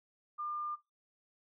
sine tone, 1200 Hz, D6, 37 cents sharp, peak -36 dBFS, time 0.38-0.76 s, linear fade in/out 20 ms, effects noise-tail reverb RT60 0.2 s tail -17 dB re dry

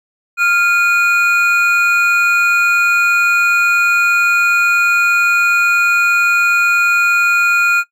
triangle tone pair together, 1395 / 2458 Hz, F6 / D#7, -2 / -22 cents, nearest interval minor seventh, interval 980 cents, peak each -10 dBFS, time 0.37-7.84 s, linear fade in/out 50 ms, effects noise-tail reverb RT60 0.1 s tail -17 dB re dry

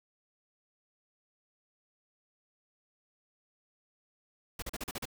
pink noise bursts, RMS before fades -38 dBFS, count 7, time 4.59-5.055 s, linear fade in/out 5 ms, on 33 ms, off 39 ms, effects none

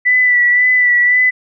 sine tone with vibrato, 1975.5 Hz, B6, in tune, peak -8 dBFS, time 0.05-1.31 s, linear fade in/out 20 ms, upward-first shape sine, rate 1.9 Hz, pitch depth 28 cents each way, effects none

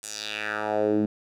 10% pulse tone with band-pass filter sweep, 106.1 Hz, G#2, 38 cents sharp, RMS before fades -27 dBFS, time 0.03-1.06 s, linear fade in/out 5 ms, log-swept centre 8500 to 230 Hz, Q 2.6, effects none

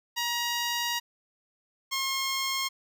10% pulse tone pair in turn, 950 / 1074.6 Hz, A#5 / C6, +33 / +46 cents, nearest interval major second, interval 213 cents, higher second, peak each -19 dBFS, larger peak neither, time 0.16-1 / 1.91-2.69 s, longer first, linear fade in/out 20 ms, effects none

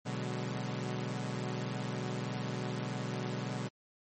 sawtooth chord, G# half-diminished seventh, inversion first, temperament equal with one note detuned, 123.47 / 146.83 / 186.07 / 207.7 Hz, B2 / D3 / F#3 / G#3, 0 / 0 / +10 / 0 cents, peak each -34 / -37 / -37 / -40 dBFS, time 0.05-3.69 s, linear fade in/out 20 ms, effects MP3 32 kbps

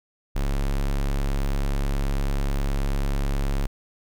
square tone, 34.65 Hz, C#1, in tune, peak -22 dBFS, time 0.35-3.67 s, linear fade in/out 10 ms, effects none

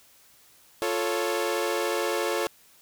sawtooth chord, F augmented, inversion none, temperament equal, 349.2 / 440 / 554.4 Hz, F4 / A4 / C#5, 0 / 0 / 0 cents, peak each -26 / -25 / -26 dBFS, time 0.82-2.47 s, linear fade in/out 0 ms, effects white hiss -57 dBFS RMS until 2.81 s

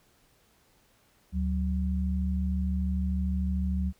sine tone pair together, 73.1 / 186.45 Hz, D2 / F#3, -7 / +14 cents, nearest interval octave + major third, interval 1621 cents, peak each -27 / -30 dBFS, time 1.32-3.93 s, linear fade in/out 50 ms, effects pink hiss -65 dBFS RMS until 3.99 s

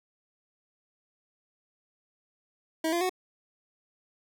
25% pulse tone with pitch steps, 321 / 344 / 368.7 Hz, E4 / F4 / F#4, -46 / -26 / -6 cents, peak -22 dBFS, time 2.84-3.095 s, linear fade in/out 5 ms, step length 85 ms, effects none

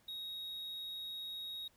triangle tone, 3773 Hz, A#7, 20 cents sharp, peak -40 dBFS, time 0.08-1.68 s, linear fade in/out 5 ms, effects pink hiss -70 dBFS RMS until 1.76 s

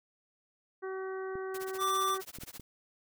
harmonic tone, 380 Hz, F#4, 46 cents sharp, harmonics 1 / 2 / 3 / 4 / 5, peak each -36 / -47 / -46 / -47 / -52 dBFS, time 0.82-2.22 s, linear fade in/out 20 ms
clicks, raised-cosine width 3 ms, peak -33 dBFS, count 4, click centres 1.355 / 2.386 / 2.435 / 2.597 s
white noise with tremolo, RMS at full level -44 dBFS, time 1.54-2.61 s, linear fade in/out 5 ms, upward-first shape sine, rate 15 Hz, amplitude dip 100%
square tone, 1174.7 Hz, D6, in tune, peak -29 dBFS, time 1.78-2.18 s, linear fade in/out 50 ms
effects none

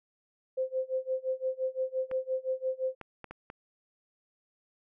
sine tone with tremolo, 520 Hz, C5, 11 cents flat, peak -26 dBFS, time 0.57-2.95 s, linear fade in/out 10 ms, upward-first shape sine, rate 5.8 Hz, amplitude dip 95%
clicks, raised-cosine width 0.5 ms, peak -27 dBFS, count 5, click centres 2.114 / 3.013 / 3.243 / 3.31 / 3.501 s
effects none

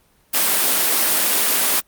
white high-pass noise, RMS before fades -17 dBFS, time 0.33-1.81 s, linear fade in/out 20 ms, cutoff 210 Hz, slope 24 dB/octave, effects pink hiss -58 dBFS RMS until 1.87 s + Opus 32 kbps

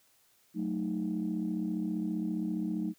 sine chord, D# diminished, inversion first, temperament equal, 185 / 220 / 311.1 Hz, F#3 / A3 / D#4, 0 / 0 / 0 cents, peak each -34 dBFS, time 0.54-2.94 s, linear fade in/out 50 ms, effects tanh soft clip ceiling -23 dBFS + white hiss -67 dBFS RMS until 2.98 s

